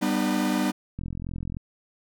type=chord; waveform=45% pulse; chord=G augmented; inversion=none; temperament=equal with one note detuned; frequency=196 / 246.9 / 303.3 Hz; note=G3 / B3 / D#4; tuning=0 / 0 / -44 cents; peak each=-27 dBFS; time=0.01-0.72 s; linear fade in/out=20 ms
type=click train; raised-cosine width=5 ms; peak=-21 dBFS; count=26; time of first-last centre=0.99-1.569 s; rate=43.2 Hz
effects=none